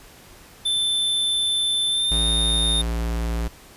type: tone with pitch glide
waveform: square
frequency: 3536 to 3646 Hz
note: A7 to A#7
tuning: +8 to -39 cents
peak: -20 dBFS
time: 0.65-2.82 s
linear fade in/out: 10 ms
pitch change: +53 cents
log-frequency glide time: 1.89-2.2 s
type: tone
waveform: square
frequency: 57.4 Hz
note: A#1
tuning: 26 cents flat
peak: -23 dBFS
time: 2.11-3.48 s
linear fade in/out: 5 ms
effects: pink hiss -47 dBFS RMS until 3.76 s + resampled to 32000 Hz